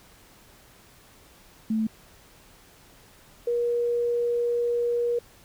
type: tone pair in turn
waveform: sine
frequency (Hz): 219.9 / 476.8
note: A3 / A#4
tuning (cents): -1 / +39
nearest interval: octave + minor second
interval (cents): 1340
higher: second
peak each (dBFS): -22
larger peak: neither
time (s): 1.7-1.87 / 3.47-5.19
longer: second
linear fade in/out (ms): 5
effects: pink hiss -54 dBFS RMS until 5.44 s